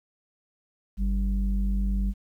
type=tone pair together; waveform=sine; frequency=49.28 / 196 Hz; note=G1 / G3; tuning=+10 / 0 cents; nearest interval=2 octaves; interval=2390 cents; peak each=-22 / -29 dBFS; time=0.97-2.14 s; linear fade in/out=50 ms; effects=tanh soft clip ceiling -17 dBFS + 10-bit